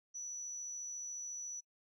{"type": "tone with amplitude modulation", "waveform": "sine", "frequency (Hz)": 5920, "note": "F#8", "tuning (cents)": 0, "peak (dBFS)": -39, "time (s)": [0.14, 1.61], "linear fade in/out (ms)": 20, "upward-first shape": "sine", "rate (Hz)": 74.1, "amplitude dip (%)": 25, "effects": ["noise-tail reverb RT60 0.1 s tail -26 dB re dry", "tanh soft clip ceiling -37 dBFS"]}